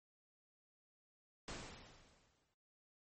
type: noise with exponential decay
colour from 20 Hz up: pink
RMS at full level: -45 dBFS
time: 1.48-2.54 s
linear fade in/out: 1 ms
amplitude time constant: 230 ms
effects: noise-tail reverb RT60 0.8 s tail -25 dB re dry + MP3 32 kbps